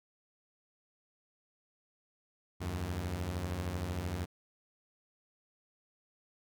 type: beating tone pair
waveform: sawtooth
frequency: 77.5 / 90.5 Hz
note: D#2 / F#2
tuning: -6 / -38 cents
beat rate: 13 Hz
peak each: -36 / -32 dBFS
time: 2.6-4.26 s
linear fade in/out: 20 ms
effects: none